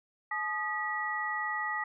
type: tone cluster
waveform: sine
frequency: 855 / 1232 / 1935 Hz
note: A5 / D#6 / B6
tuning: -50 / -17 / -36 cents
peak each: -37 / -36 / -33 dBFS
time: 0.31-1.84 s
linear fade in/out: 5 ms
effects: none